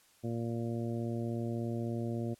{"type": "harmonic tone", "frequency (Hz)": 116.54, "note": "A#2", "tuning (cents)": 0, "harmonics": [1, 2, 3, 4, 5, 6], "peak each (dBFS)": [-36, -37, -40, -46, -45, -50], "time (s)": [0.23, 2.35], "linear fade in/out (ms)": 20, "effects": ["white hiss -65 dBFS RMS until 2.39 s", "low-pass 12000 Hz 12 dB/octave"]}